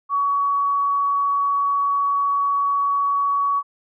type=tone; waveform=sine; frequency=1127 Hz; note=C#6; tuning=28 cents sharp; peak=-17 dBFS; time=0.09-3.63 s; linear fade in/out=50 ms; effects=none